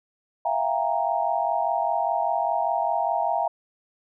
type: tone cluster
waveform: sine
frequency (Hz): 663 / 708 / 805 / 932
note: E5 / F5 / G5 / A#5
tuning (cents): +10 / +23 / +46 / -1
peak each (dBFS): -27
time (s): 0.45-3.48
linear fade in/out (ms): 5
effects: none